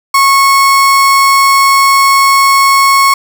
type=tone; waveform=35% pulse; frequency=1098 Hz; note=C#6; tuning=17 cents flat; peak=-3 dBFS; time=0.14-3.14 s; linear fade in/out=5 ms; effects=none